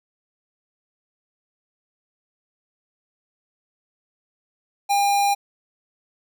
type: tone with notch filter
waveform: square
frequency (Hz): 805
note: G5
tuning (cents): +46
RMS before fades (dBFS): -19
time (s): 4.89-5.35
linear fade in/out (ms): 20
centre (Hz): 1900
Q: 1.9
effects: none